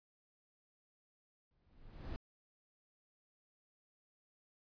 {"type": "noise with exponential growth", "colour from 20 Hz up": "brown", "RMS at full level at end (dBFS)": -39, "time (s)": [1.51, 2.16], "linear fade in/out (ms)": 0, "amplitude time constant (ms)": 140, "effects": ["resampled to 11025 Hz"]}